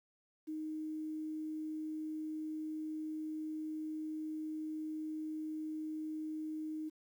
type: tone with quantisation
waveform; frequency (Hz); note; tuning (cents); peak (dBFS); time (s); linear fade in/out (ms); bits
sine; 311.1; D#4; 0; -38; 0.47-6.9; 20; 11
effects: none